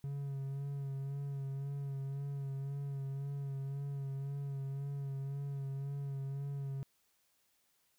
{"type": "tone with vibrato", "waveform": "triangle", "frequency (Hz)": 138.59, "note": "C#3", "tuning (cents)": 0, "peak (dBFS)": -35, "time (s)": [0.04, 6.83], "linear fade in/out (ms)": 0, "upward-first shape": "sine", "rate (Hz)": 1.9, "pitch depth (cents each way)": 30, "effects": ["white hiss -75 dBFS RMS until 7.98 s"]}